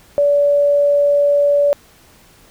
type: tone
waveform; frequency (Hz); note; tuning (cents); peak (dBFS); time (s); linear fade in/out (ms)
sine; 575; D5; -37; -10; 0.18-1.73; 0
effects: pink hiss -48 dBFS RMS until 2.5 s